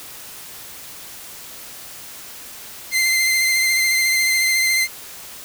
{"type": "tone with vibrato", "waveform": "sawtooth", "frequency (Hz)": 2081, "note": "C7", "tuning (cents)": -10, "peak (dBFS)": -12, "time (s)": [2.91, 4.88], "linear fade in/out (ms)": 50, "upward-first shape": "triangle", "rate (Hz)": 14, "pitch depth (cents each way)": 24, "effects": ["white hiss -37 dBFS RMS until 5.44 s"]}